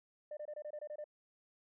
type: tone bursts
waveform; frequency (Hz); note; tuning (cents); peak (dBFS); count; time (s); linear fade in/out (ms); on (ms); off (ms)
sine; 599; D5; +34; -40; 9; 0.31-1.042; 5; 60; 24
effects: tanh soft clip ceiling -38 dBFS